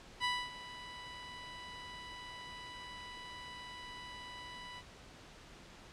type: tone with ADSR envelope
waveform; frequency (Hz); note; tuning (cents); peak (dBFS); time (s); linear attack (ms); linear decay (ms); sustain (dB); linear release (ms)
15% pulse; 987.8; B5; 0; -24; 0.2-4.83; 43; 250; -16; 46
effects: pink hiss -55 dBFS RMS until 5.92 s + low-pass 6000 Hz 12 dB/octave